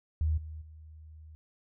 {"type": "tone with level steps", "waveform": "sine", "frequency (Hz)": 78, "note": "D#2", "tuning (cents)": 5, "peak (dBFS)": [-25, -39, -47], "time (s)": [0.21, 1.35], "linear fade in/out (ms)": 0, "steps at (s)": [0.37, 0.61], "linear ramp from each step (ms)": 10, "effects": []}